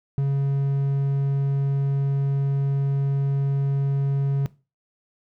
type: tone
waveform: triangle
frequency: 138.59 Hz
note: C#3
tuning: in tune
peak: -17 dBFS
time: 0.18-4.46 s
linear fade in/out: 0 ms
effects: noise-tail reverb RT60 0.3 s tail -19 dB re dry